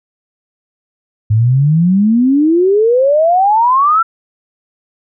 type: exponential sweep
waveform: sine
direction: up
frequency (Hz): 104 to 1369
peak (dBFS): -7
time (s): 1.3-4.03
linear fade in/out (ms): 10
effects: none